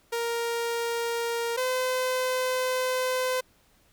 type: tone pair in turn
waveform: sawtooth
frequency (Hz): 467.1 / 511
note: A#4 / C5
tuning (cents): +3 / -41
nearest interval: major second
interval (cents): 156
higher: second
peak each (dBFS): -23 / -21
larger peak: second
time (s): 0.12-1.57 / 1.57-3.41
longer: second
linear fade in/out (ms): 10
effects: pink hiss -63 dBFS RMS until 3.92 s